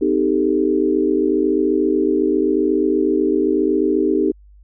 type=chord; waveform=sine; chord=A half-diminished seventh; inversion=first; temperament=equal with one note detuned; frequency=256.8 / 311.1 / 392 / 440 Hz; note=C4 / Eb4 / G4 / A4; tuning=-32 / 0 / 0 / 0 cents; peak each=-22 / -18 / -18 / -23 dBFS; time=0.01-4.32 s; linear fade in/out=10 ms; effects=added 50 Hz sine -43 dBFS peak until 4.63 s